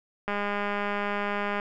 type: click train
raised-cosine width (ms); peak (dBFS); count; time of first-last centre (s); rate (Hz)
0.5; -15; 270; 0.28-1.599; 204
effects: none